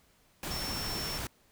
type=tone in noise; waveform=sine; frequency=5420 Hz; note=E8; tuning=47 cents sharp; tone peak=-37 dBFS; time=0.51-1.18 s; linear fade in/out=2 ms; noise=pink; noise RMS=-37 dBFS; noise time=0.43-1.27 s; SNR=-3 dB; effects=pink hiss -66 dBFS RMS until 1.51 s